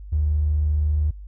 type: tone with tanh clipping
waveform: triangle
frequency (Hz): 75.5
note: D2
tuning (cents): +48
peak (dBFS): -17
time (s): 0.12-1.11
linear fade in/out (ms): 10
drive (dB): 2
effects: added 50 Hz sine -35 dBFS peak until 1.27 s